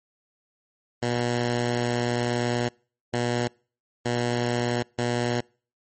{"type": "tone bursts at uneven times", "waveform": "10% pulse", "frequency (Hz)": 120.7, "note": "B2", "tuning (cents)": -39, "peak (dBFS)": -15, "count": 4, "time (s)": [[1.02, 2.69], [3.13, 3.48], [4.05, 4.83], [4.98, 5.41]], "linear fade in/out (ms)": 10, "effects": ["noise-tail reverb RT60 0.4 s tail -26 dB re dry", "MP3 32 kbps"]}